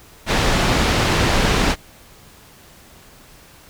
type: low-pass noise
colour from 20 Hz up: pink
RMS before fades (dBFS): -17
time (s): 0.26-1.76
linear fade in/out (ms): 50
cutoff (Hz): 5000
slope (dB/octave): 12
effects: pink hiss -46 dBFS RMS until 3.69 s